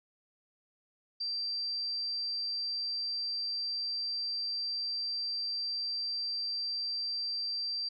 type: tone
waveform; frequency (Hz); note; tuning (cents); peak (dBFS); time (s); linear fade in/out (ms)
sine; 4699; D8; 0; -32; 1.2-7.89; 10
effects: none

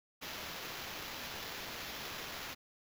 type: noise with sample-and-hold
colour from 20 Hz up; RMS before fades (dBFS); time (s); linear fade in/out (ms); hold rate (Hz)
white; -44; 0.21-2.55; 20; 8820
effects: none

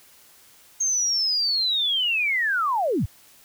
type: linear sweep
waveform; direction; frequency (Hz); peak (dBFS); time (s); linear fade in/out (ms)
sine; down; 6460 to 58.7; -20; 0.8-3.06; 10
effects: white hiss -53 dBFS RMS until 3.44 s

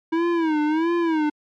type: tone with vibrato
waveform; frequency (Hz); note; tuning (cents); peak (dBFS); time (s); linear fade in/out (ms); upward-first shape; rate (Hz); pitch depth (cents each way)
square; 321.1; E4; -45; -19; 0.12-1.3; 10; sine; 1.5; 120
effects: low-pass 2000 Hz 12 dB/octave + MP3 64 kbps

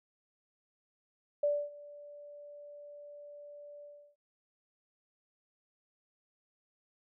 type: tone with ADSR envelope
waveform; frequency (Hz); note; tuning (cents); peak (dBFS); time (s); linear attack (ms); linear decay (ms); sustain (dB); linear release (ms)
sine; 583; D5; -13; -25; 1.43-4.16; 6; 260; -22; 330
effects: none

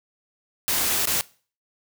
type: noise with dropouts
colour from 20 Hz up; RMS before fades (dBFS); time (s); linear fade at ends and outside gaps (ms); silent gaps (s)
white; -23; 0.68-1.21; 0; 1.055-1.073
effects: noise-tail reverb RT60 0.4 s tail -21 dB re dry

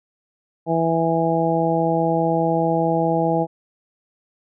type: harmonic tone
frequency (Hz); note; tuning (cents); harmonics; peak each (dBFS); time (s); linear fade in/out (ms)
164.81; E3; 0; 1 / 2 / 3 / 4 / 5; -23 / -23 / -23 / -23 / -23; 0.66-3.47; 50
effects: none

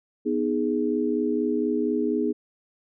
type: chord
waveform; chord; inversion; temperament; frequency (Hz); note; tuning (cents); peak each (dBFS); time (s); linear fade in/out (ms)
sine; G# minor; first; equal; 246.9 / 311.1 / 415.3; B3 / D#4 / G#4; 0 / 0 / 0; -26; 0.25-2.33; 20
effects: none

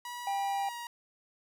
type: tone with pitch glide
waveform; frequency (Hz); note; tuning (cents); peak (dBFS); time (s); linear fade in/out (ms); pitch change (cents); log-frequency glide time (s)
sawtooth; 970 to 950; B5 to A#5; -31 to +33; -35; 0.05-0.87; 2; -36; 0.48-0.76
type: tone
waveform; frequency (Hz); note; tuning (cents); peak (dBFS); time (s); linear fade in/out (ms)
triangle; 794; G5; +22; -28; 0.27-0.69; 2
effects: none

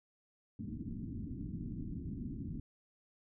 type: low-pass noise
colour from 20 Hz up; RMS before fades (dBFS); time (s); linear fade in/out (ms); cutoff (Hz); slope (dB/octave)
white; -42; 0.59-2.6; 2; 290; 48
effects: none

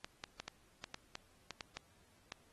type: clicks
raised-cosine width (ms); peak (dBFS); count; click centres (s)
0.2; -26; 11; 0.045 / 0.239 / 0.4 / 0.48 / 0.841 / 0.944 / 1.154 / 1.507 / 1.608 / 1.77 / 2.321
effects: pink hiss -70 dBFS RMS until 2.52 s + AAC 32 kbps

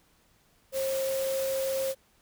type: tone in noise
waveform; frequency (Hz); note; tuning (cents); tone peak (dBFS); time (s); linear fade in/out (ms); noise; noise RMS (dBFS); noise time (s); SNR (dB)
sine; 535; C5; +38; -27; 0.72-1.95; 50; white; -38; 0.72-1.95; +8
effects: pink hiss -65 dBFS RMS until 2.21 s

